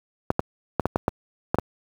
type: clicks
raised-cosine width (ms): 1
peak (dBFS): -5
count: 8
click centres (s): 0.304 / 0.394 / 0.797 / 0.856 / 0.959 / 1.081 / 1.545 / 1.586
effects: high-pass 60 Hz 12 dB/octave + 7-bit